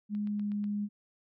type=tone with pitch glide; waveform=sine; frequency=207.7 to 206.1 Hz; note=G#3 to G#3; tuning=0 to -13 cents; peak=-30 dBFS; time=0.09-0.89 s; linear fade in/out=50 ms; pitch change=-13 cents; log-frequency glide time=0.28-0.48 s
type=click train; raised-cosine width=0.3 ms; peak=-39 dBFS; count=5; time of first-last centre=0.15-0.641 s; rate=8.14 Hz
effects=none